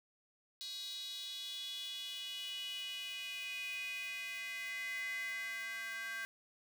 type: tone with high-pass filter sweep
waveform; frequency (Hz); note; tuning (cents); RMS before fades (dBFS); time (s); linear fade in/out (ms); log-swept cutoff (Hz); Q
square; 225.8; A3; +45; -43; 0.61-6.25; 0; 4000 to 1700; 7.7
effects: none